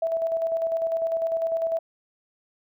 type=tone with tremolo; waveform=sine; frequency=657 Hz; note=E5; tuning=6 cents flat; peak=-21 dBFS; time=0.02-1.79 s; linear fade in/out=5 ms; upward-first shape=square; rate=10 Hz; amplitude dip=40%; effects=none